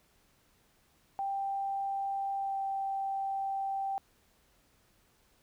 sine tone with pitch glide, 787 to 781.6 Hz, G5 to G5, +7 to -5 cents, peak -31 dBFS, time 1.19-3.98 s, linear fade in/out 0 ms, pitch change -12 cents, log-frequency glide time 2.38-2.57 s, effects pink hiss -68 dBFS RMS until 5.42 s

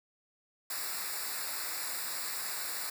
white noise with comb filter, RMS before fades -37 dBFS, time 0.7-2.9 s, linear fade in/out 5 ms, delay 0.32 ms, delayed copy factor -0.9, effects none

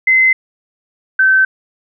sine tone pair in turn, 2056 / 1540.3 Hz, C7 / G6, -31 / -31 cents, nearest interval perfect fourth, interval 500 cents, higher first, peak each -7 dBFS, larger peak neither, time 0.07-0.33 / 1.19-1.45 s, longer neither, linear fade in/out 5 ms, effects none

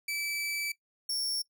sawtooth tone pair in turn, 2311 / 5468 Hz, D7 / F8, -28 / -37 cents, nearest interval octave + minor third, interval 1491 cents, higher second, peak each -28 dBFS, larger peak neither, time 0.08-0.72 / 1.09-1.42 s, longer first, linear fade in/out 5 ms, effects noise-tail reverb RT60 0.1 s tail -18 dB re dry

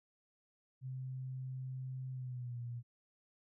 sine tone with pitch glide, 130 to 119.9 Hz, C3 to A#2, -11 to +49 cents, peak -40 dBFS, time 0.81-2.83 s, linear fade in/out 50 ms, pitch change -140 cents, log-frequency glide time 2.12-2.59 s, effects none

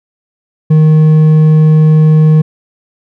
triangle tone with hard clipping, 155.56 Hz, D#3, in tune, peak -4 dBFS, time 0.7-2.42 s, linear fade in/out 10 ms, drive 7 dB, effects none

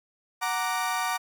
30% pulse chord, Gb augmented, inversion none, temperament equal, 740 / 932.3 / 1174.7 Hz, Gb5 / Bb5 / D6, 0 / 0 / 0 cents, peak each -28 dBFS, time 0.41-1.18 s, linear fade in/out 20 ms, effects none

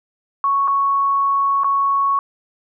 sine tone with dropouts, 1108.7 Hz, C#6, in tune, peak -14 dBFS, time 0.44-2.19 s, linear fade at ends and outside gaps 1 ms, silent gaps 0.676-0.68 / 1.635-1.644 s, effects none

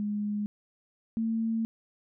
sine tone pair in turn, 207.7 / 225.3 Hz, G#3 / A3, 0 / +41 cents, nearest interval minor second, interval 141 cents, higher second, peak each -28 / -26 dBFS, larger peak second, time 0-0.46 / 1.17-1.65 s, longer second, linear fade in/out 0 ms, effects none

